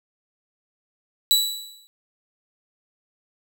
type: tone with exponential decay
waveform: sawtooth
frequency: 3935 Hz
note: B7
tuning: 7 cents flat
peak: -10 dBFS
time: 1.31-1.87 s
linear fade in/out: 0 ms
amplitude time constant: 120 ms
effects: none